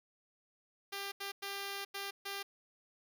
5% pulse tone bursts at uneven times, 397.3 Hz, G4, 23 cents sharp, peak -28 dBFS, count 5, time 0.92-1.12 / 1.2-1.32 / 1.42-1.85 / 1.94-2.11 / 2.25-2.43 s, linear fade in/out 10 ms, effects none

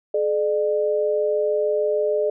sine tone pair together, 426.5 / 600 Hz, G#4 / D5, +46 / +37 cents, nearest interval tritone, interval 591 cents, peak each -21 dBFS, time 0.14-2.3 s, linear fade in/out 5 ms, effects none

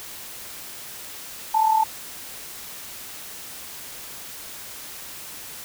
sine tone with amplitude modulation, 880 Hz, A5, in tune, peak -13 dBFS, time 1.54-1.84 s, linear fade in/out 10 ms, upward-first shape sine, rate 38.9 Hz, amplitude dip 65%, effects white hiss -38 dBFS RMS until 5.64 s

